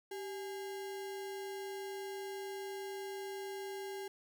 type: tone with sample-and-hold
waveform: sine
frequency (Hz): 389.5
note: G4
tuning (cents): -11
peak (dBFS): -40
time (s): 0.11-4.08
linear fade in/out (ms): 5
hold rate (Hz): 1225
effects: none